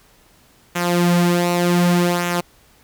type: tone with flanger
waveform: sawtooth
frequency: 175.1 Hz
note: F3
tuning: 5 cents sharp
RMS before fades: -17 dBFS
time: 0.75-2.41 s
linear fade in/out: 10 ms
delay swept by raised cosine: 0.21 to 5.11 ms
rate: 0.66 Hz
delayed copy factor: -0.6
effects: pink hiss -53 dBFS RMS until 2.83 s